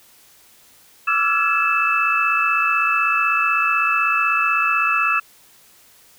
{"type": "tone cluster", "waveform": "sine", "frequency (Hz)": [1163, 1328, 1384, 1690, 2632], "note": ["D6", "E6", "F6", "G#6", "E7"], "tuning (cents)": [-17, 12, -16, 30, -3], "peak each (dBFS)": [-25, -20, -26, -26, -19], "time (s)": [1.07, 5.2], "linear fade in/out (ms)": 10, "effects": ["white hiss -51 dBFS RMS until 6.18 s"]}